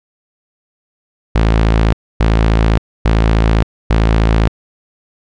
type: tone bursts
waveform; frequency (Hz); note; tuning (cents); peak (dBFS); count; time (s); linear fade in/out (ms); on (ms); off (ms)
sawtooth; 55; A1; 0; -5; 4; 1.35-4.48; 5; 580; 270
effects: low-pass 4000 Hz 12 dB/octave